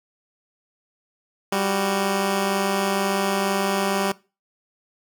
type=tone pair together; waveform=10% pulse; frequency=196.7 / 371.3 Hz; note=G3 / F#4; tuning=+6 / +6 cents; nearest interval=major seventh; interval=1100 cents; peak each=-13 / -20 dBFS; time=1.52-4.12 s; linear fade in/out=5 ms; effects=noise-tail reverb RT60 0.3 s tail -21 dB re dry